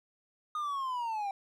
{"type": "linear sweep", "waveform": "triangle", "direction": "down", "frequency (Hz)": [1235, 777], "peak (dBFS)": -30, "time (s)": [0.55, 1.31], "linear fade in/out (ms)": 2, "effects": []}